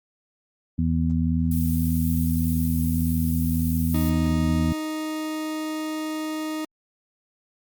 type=harmonic tone; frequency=81.7 Hz; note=E2; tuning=15 cents flat; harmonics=1 / 2 / 3; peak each=-24 / -24 / -24 dBFS; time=0.78-4.73 s; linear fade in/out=10 ms
type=noise; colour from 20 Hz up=violet; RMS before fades=-35 dBFS; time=1.51-4.1 s; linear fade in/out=5 ms
type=tone; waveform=40% pulse; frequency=311.1 Hz; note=D#4; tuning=in tune; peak=-26 dBFS; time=3.94-6.65 s; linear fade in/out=5 ms
effects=Opus 32 kbps